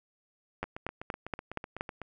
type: two click trains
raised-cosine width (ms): 0.5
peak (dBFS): -24 / -17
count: 12 / 6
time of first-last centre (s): 0.64-2.017 / 0.63-1.809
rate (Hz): 7.99 / 4.24
effects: none